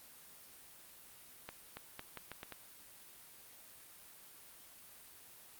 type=accelerating click train; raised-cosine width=0.3 ms; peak=-28 dBFS; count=7; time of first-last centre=1.49-2.523 s; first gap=280 ms; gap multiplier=0.8; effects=white hiss -57 dBFS RMS until 5.59 s + Opus 32 kbps